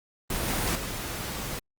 pink noise with level steps, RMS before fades -29 / -27 / -34 dBFS, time 0.3-1.59 s, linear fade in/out 2 ms, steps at 0.48 / 0.75 s, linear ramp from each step 5 ms, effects Opus 24 kbps

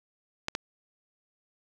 clicks, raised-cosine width 0.2 ms, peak -12 dBFS, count 2, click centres 0.484 / 0.551 s, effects none

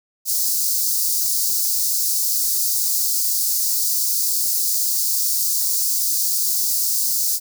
white high-pass noise, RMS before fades -20 dBFS, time 0.25-7.4 s, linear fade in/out 50 ms, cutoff 4500 Hz, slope 48 dB/octave, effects none

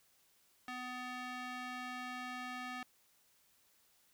square tone with band-pass filter, 250.5 Hz, B3, 25 cents sharp, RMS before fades -44 dBFS, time 0.68-2.83 s, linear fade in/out 2 ms, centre 1800 Hz, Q 0.94, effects white hiss -71 dBFS RMS until 4.13 s

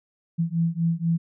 sine beating tone pair, 164.8 / 168.9 Hz, E3 / E3, 0 / +42 cents, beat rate 4.1 Hz, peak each -24 dBFS, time 0.38-1.18 s, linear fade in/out 20 ms, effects none

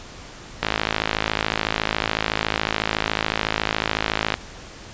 click train, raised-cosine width 0.3 ms, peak -3 dBFS, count 201, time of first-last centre 0.63-4.341 s, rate 53.9 Hz, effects pink hiss -40 dBFS RMS until 4.93 s + resampled to 16000 Hz

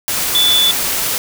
sine tone in noise, 3472 Hz, A7, 24 cents flat, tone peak -10 dBFS, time 0.35-0.71 s, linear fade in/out 0 ms, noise white, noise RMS -18 dBFS, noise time 0.08-1.18 s, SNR +5 dB, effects none

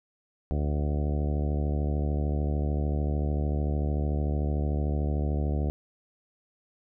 harmonic tone with a mistuned harmonic, 73.42 Hz, D2, in tune, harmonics 1 / 2 / 3 / 4 / 5 / 6 / 7 / 8 / 9 / 10, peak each -26 / -32 / -36 / -38 / -40 / -42 / -43 / -44 / -45 / -46 dBFS, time 0.51-5.7 s, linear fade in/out 0 ms, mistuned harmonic 10, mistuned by +21 cents, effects none

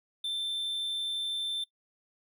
triangle tone, 3554 Hz, A7, 17 cents sharp, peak -29 dBFS, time 0.24-1.64 s, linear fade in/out 5 ms, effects noise-tail reverb RT60 0.1 s tail -18 dB re dry

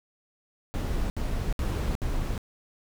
brown noise bursts, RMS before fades -28 dBFS, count 4, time 0.74-2.378 s, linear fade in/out 0 ms, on 360 ms, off 66 ms, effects none

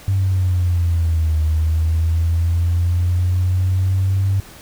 sine exponential two-way sweep, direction down then up, 98 to 77.78 to 98 Hz, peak -13 dBFS, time 0.08-4.4 s, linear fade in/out 0 ms, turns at 1.4 s, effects tanh soft clip ceiling -9 dBFS + pink hiss -41 dBFS RMS until 4.61 s

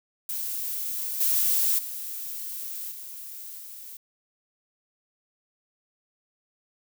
violet noise with level steps, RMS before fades -31 / -23 / -35 / -40 / -42 dBFS, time 0.29-3.97 s, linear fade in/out 2 ms, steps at 1.2 / 1.78 / 2.91 / 3.58 s, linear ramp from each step 10 ms, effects none

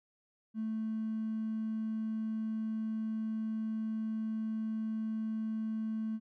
triangle tone with hard clipping, 220 Hz, A3, in tune, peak -33 dBFS, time 0.54-6.2 s, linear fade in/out 50 ms, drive 3 dB, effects none

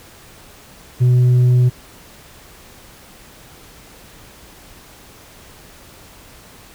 sine tone with tanh clipping, 124.5 Hz, B2, 14 cents sharp, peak -10 dBFS, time 1-1.7 s, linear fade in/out 20 ms, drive 3 dB, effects pink hiss -43 dBFS RMS until 6.74 s

